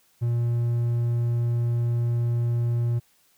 triangle tone, 118.6 Hz, A#2, 30 cents sharp, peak -19 dBFS, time 0.21-3 s, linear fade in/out 20 ms, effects white hiss -63 dBFS RMS until 3.37 s

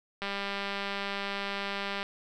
click train, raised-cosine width 0.3 ms, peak -18 dBFS, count 361, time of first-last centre 0.22-2.029 s, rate 199 Hz, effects none

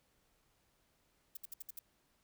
violet noise bursts, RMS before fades -45 dBFS, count 6, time 1.35-1.791 s, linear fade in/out 5 ms, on 21 ms, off 63 ms, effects pink hiss -75 dBFS RMS until 2.23 s

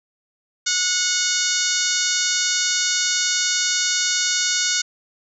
harmonic tone with a mistuned harmonic, 730 Hz, F#5, 24 cents flat, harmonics 2 / 3 / 4 / 5 / 6 / 7 / 8 / 9 / 10, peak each -27 / -30 / -30 / -27 / -26 / -28 / -27 / -24 / -29 dBFS, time 0.66-4.82 s, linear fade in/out 10 ms, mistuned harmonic 6, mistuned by +20 cents, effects none

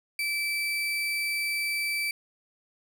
35% pulse tone, 2320 Hz, D7, 22 cents flat, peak -25 dBFS, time 0.19-2.11 s, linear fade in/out 2 ms, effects none

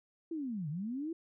sine linear two-way sweep, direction down then up, 340.5 to 140.2 to 340.5 Hz, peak -35 dBFS, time 0.31-1.13 s, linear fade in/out 5 ms, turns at 0.69 s, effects none

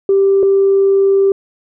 sine tone pair in turn, 392 / 392 Hz, G4 / G4, 0 / 0 cents, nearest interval unison, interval 0 cents, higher neither, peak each -7 dBFS, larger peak neither, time 0.09-0.43 / 0.43-1.32 s, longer second, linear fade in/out 2 ms, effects tanh soft clip ceiling -3 dBFS

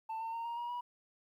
sine tone with pitch steps, 890 / 905.6 / 921.4 / 937.5 / 953.9 / 970.6 Hz, A5 / A5 / A#5 / A#5 / A#5 / B5, +20 / +50 / -20 / +10 / +40 / -30 cents, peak -34 dBFS, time 0.09-0.81 s, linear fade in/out 10 ms, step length 120 ms, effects tanh soft clip ceiling -36 dBFS + 12-bit

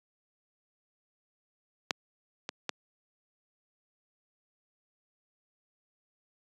clicks, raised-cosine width 0.2 ms, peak -9 / -17 / -13 dBFS, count 3, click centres 1.908 / 2.491 / 2.693 s, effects high-pass 200 Hz 12 dB/octave + resampled to 22050 Hz

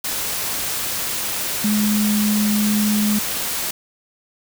sine tone in noise, 210 Hz, G#3, 19 cents sharp, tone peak -16 dBFS, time 1.64-3.19 s, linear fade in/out 5 ms, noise white, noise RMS -24 dBFS, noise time 0.04-3.71 s, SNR +5 dB, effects none

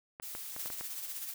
clicks, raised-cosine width 0.5 ms, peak -28 dBFS, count 6, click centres 0.199 / 0.351 / 0.564 / 0.659 / 0.702 / 0.81 s
blue noise, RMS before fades -43 dBFS, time 0.22-0.69 s, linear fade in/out 10 ms
blue noise with tremolo, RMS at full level -39 dBFS, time 0.59-1.34 s, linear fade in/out 5 ms, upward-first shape sine, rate 16 Hz, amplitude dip 45%
effects none

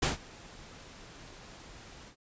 pink noise with ADSR envelope, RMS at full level -26 dBFS, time 0.02-2.16 s, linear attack 9 ms, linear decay 140 ms, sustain -24 dB, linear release 89 ms, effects resampled to 16000 Hz

